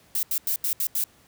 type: noise bursts at uneven times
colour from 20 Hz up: violet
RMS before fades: -25 dBFS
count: 6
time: 0.15-0.23 / 0.31-0.38 / 0.47-0.56 / 0.64-0.73 / 0.8-0.87 / 0.95-1.04 s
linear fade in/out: 2 ms
effects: pink hiss -57 dBFS RMS until 1.27 s + high-pass 60 Hz 12 dB/octave